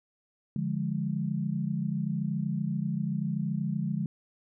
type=chord; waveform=sine; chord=D diminished; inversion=none; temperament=equal; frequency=146.83 / 174.61 / 207.7 Hz; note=D3 / F3 / Ab3; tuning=0 / 0 / 0 cents; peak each=-32 dBFS; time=0.56-4.06 s; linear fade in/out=2 ms; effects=none